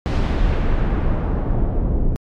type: noise with low-pass filter sweep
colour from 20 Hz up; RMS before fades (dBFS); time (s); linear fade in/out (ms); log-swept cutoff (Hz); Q
brown; -18; 0.06-2.16; 0; 4800 to 450; 0.8
effects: AAC 64 kbps